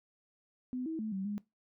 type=tone with pitch steps; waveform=sine; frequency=252.5 / 321.9 / 217.5 / 192 / 206.2 Hz; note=B3 / E4 / A3 / G3 / G#3; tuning=+39 / -41 / -20 / -36 / -12 cents; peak=-34 dBFS; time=0.73-1.38 s; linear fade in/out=0 ms; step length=130 ms; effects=noise-tail reverb RT60 0.2 s tail -20 dB re dry